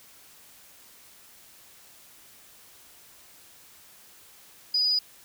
sine tone, 4942 Hz, D#8, 13 cents flat, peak -21 dBFS, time 4.74-4.99 s, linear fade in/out 5 ms, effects white hiss -53 dBFS RMS until 5.24 s

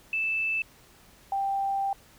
sine tone pair in turn, 2637 / 786.7 Hz, E7 / G5, 0 / +6 cents, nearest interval octave + major sixth, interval 2094 cents, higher first, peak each -25 dBFS, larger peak neither, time 0.13-0.62 / 1.32-1.93 s, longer second, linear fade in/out 2 ms, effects pink hiss -56 dBFS RMS until 2.18 s

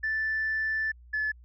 sine tone pair in turn, 1760 / 1724.8 Hz, A6 / A6, 0 / -35 cents, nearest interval unison, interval 35 cents, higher first, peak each -25 / -25 dBFS, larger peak neither, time 0.03-0.92 / 1.13-1.32 s, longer first, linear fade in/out 10 ms, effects tanh soft clip ceiling -22 dBFS + added 60 Hz sine -49 dBFS peak until 1.44 s

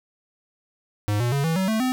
square tone with pitch steps, 103.83 / 120.66 / 140.21 / 162.93 / 189.33 / 220 / 255.7 Hz, G#2 / B2 / C#3 / E3 / F#3 / A3 / C4, 0 / -40 / +20 / -20 / +40 / 0 / -40 cents, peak -21 dBFS, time 1.08-1.92 s, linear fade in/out 0 ms, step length 120 ms, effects none

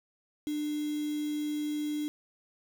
sine tone with quantisation, 298.9 Hz, D4, 31 cents sharp, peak -30 dBFS, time 0.47-2.08 s, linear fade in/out 0 ms, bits 7, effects none

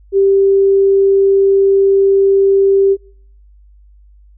sine tone, 392 Hz, G4, in tune, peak -7 dBFS, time 0.12-2.97 s, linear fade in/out 50 ms, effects noise-tail reverb RT60 0.6 s tail -25 dB re dry + added 50 Hz sine -41 dBFS peak until 4.37 s

